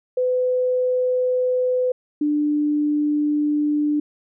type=tone pair in turn; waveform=sine; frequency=504 / 296.7 Hz; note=B4 / D4; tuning=+35 / +18 cents; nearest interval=major sixth; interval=917 cents; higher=first; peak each=-17 dBFS; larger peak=neither; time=0.17-1.92 / 2.21-4 s; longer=second; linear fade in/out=5 ms; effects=none